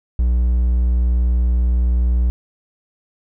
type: tone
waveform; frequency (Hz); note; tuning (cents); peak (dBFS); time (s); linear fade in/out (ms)
triangle; 60.5; B1; -35; -11; 0.19-2.3; 0
effects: none